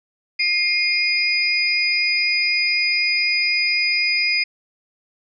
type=tone cluster; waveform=sine; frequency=2119 / 2459 / 4952 Hz; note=C7 / D#7 / D#8; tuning=+21 / -21 / -9 cents; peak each=-21 dBFS; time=0.39-4.44 s; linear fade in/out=10 ms; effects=none